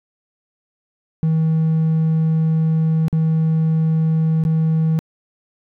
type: tone with dropouts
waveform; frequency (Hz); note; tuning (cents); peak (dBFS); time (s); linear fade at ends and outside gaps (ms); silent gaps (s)
triangle; 159.9; D#3; +48; -11; 1.23-4.99; 0; 3.082-3.128 / 4.438-4.451
effects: tanh soft clip ceiling -8 dBFS